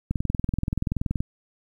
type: click train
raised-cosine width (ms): 5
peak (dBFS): -12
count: 24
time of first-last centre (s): 0.11-1.205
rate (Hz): 21
effects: 9-bit